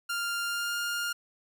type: tone with pitch glide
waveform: sawtooth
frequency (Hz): 1396.9 to 1409.9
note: F6 to F6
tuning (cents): 0 to +16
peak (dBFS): -26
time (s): 0.09-1.13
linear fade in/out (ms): 10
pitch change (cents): +16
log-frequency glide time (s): 0.45-0.77
effects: none